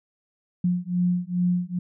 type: beating tone pair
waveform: sine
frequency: 177 / 179.4 Hz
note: F3 / F3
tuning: +23 / +47 cents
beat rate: 2.4 Hz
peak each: -24 dBFS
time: 0.64-1.79 s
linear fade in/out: 5 ms
effects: none